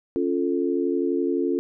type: chord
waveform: sine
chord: Db augmented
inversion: none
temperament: equal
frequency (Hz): 277.2 / 349.2 / 440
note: Db4 / F4 / A4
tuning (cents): 0 / 0 / 0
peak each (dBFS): -25 / -24 / -27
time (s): 0.16-1.59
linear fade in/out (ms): 0
effects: none